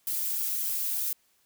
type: noise with flanger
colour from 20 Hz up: violet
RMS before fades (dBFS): -30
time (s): 0.07-1.13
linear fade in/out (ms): 2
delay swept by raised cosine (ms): 1.2 to 4.9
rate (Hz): 3.3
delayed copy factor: +1
effects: white hiss -68 dBFS RMS until 1.45 s

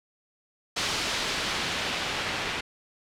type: noise with low-pass filter sweep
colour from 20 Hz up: white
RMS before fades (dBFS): -30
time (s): 0.76-2.61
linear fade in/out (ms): 10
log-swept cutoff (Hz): 4700 to 2800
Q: 0.93
effects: none

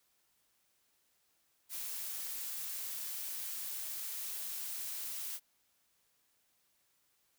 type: noise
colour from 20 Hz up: blue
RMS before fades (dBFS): -41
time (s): 1.69-5.4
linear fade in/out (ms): 50
effects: white hiss -75 dBFS RMS until 7.38 s

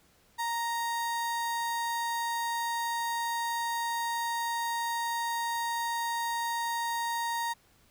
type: tone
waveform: 35% pulse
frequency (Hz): 932.3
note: A#5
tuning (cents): 0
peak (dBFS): -28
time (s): 0.38-7.54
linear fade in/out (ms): 20
effects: pink hiss -64 dBFS RMS until 7.9 s

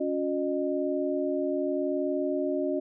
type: tone cluster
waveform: sine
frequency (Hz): 280.5 / 361.3 / 612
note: C#4 / F#4 / D#5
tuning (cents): +21 / -41 / -29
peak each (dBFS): -30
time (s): 0-2.8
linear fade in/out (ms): 10
effects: none

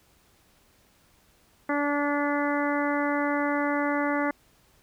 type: harmonic tone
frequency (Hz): 289.1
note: D4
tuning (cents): -27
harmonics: 1 / 2 / 3 / 4 / 5 / 6 / 7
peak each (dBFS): -27 / -30 / -32 / -33 / -34 / -35 / -35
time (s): 1.69-4.31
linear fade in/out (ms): 5
effects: pink hiss -62 dBFS RMS until 4.82 s

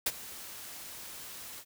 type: noise with ADSR envelope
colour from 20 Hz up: white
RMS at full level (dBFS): -27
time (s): 0.06-1.65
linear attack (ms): 7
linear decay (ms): 39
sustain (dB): -18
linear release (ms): 63
effects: none

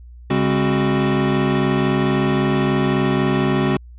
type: tone cluster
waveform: square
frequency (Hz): 139.1 / 203.5 / 267.2 / 371.4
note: C#3 / G#3 / C4 / F#4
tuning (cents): +6 / -35 / +36 / +7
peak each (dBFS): -22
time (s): 0.3-3.77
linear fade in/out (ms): 5
effects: added 60 Hz sine -37 dBFS peak until 3.98 s + resampled to 8000 Hz

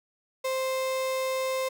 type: tone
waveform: 35% pulse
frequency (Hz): 523.3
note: C5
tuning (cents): 0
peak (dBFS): -25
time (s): 0.44-1.69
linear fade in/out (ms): 10
effects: none

